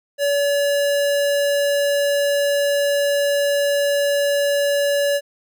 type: tone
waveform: square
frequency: 570 Hz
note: C#5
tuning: 48 cents sharp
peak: -17 dBFS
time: 0.18-5.21 s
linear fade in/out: 50 ms
effects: none